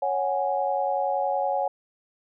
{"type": "chord", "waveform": "sine", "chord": "C# suspended fourth", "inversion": "none", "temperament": "equal", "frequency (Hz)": [554.4, 740, 830.6], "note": ["C#5", "F#5", "G#5"], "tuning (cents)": [0, 0, 0], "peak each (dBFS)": -27, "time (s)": [0.02, 1.68], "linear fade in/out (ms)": 5, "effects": []}